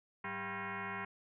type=tone with frequency modulation; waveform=sine; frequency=398.5 Hz; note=G4; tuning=28 cents sharp; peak=-38 dBFS; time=0.24-1.05 s; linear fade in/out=5 ms; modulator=295 Hz; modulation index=6.5; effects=none